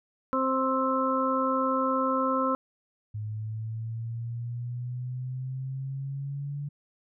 harmonic tone, 263 Hz, C4, 9 cents sharp, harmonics 1 / 2 / 4 / 5, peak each -29 / -29 / -29 / -29 dBFS, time 0.33-2.55 s, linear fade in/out 0 ms
sine exponential sweep, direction up, 105.9 to 144.7 Hz, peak -31 dBFS, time 3.14-6.69 s, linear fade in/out 10 ms
effects none

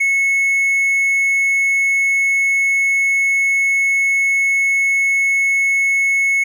triangle tone, 2195 Hz, C#7, 18 cents flat, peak -11 dBFS, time 0-6.44 s, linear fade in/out 10 ms, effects none

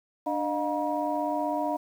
sine tone cluster, 296.1 / 615 / 711 / 955 Hz, D4 / D#5 / F5 / A#5, +14 / -20 / +31 / +42 cents, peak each -31 dBFS, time 0.26-1.77 s, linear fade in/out 10 ms, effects tanh soft clip ceiling -15 dBFS + 9-bit

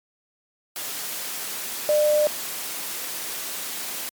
sine tone in noise, 600 Hz, D5, 37 cents sharp, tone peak -16 dBFS, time 1.89-2.27 s, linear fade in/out 0 ms, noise white, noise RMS -31 dBFS, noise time 0.76-4.09 s, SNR +12 dB, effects high-pass 200 Hz 12 dB/octave + MP3 96 kbps

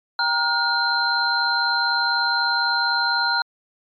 sine tone cluster, 792 / 936 / 1429 / 4125 Hz, G5 / A#5 / F6 / C8, +18 / +7 / +39 / -25 cents, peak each -29 / -24 / -21 / -23 dBFS, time 0.19-3.42 s, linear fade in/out 2 ms, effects MP3 96 kbps

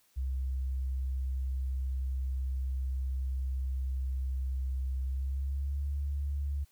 sine tone with pitch glide, 65.41 to 70.92 Hz, C2 to C#2, 0 to +40 cents, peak -30 dBFS, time 0.16-6.65 s, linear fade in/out 20 ms, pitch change +140 cents, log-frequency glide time 5.03-5.85 s, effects white hiss -68 dBFS RMS until 6.71 s

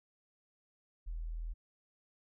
sine tone, 40.8 Hz, E1, 17 cents flat, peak -37 dBFS, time 1.06-1.54 s, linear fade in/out 20 ms, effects none

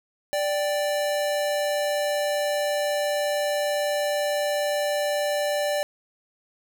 square tone pair together, 587.3 / 782 Hz, D5 / G5, 0 / -4 cents, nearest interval perfect fourth, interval 496 cents, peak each -24 / -32 dBFS, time 0.33-5.83 s, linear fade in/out 0 ms, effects none

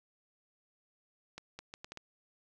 accelerating click train, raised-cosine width 0.2 ms, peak -27 dBFS, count 6, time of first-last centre 1.38-1.973 s, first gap 210 ms, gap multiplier 0.71, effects none

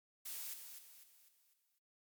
blue noise with echo, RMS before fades -45 dBFS, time 0.25-0.54 s, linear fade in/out 10 ms, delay 250 ms, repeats 5, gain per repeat -7 dB, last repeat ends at 1.79 s, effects MP3 96 kbps

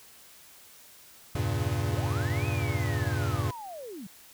square chord, E diminished seventh, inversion none, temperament equal, 82.41 / 98 / 116.54 / 138.59 Hz, E2 / G2 / Bb2 / Db3, 0 / 0 / 0 / 0 cents, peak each -36 / -31 / -32 / -35 dBFS, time 1.35-3.51 s, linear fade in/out 5 ms
sine linear two-way sweep, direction up then down, 167.8 to 2561 to 167.8 Hz, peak -38 dBFS, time 1.88-4.07 s, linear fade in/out 5 ms, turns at 2.47 s
effects white hiss -53 dBFS RMS until 4.33 s

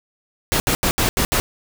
pink noise bursts at uneven times, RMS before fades -18 dBFS, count 6, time 0.52-0.6 / 0.67-0.75 / 0.83-0.91 / 0.98-1.09 / 1.17-1.25 / 1.32-1.4 s, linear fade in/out 0 ms, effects none

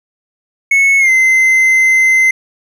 triangle tone with pitch glide, 2200 to 2065 Hz, C#7 to C7, -14 to -23 cents, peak -5 dBFS, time 0.71-2.31 s, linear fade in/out 5 ms, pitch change -109 cents, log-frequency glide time 0.99-1.1 s, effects none

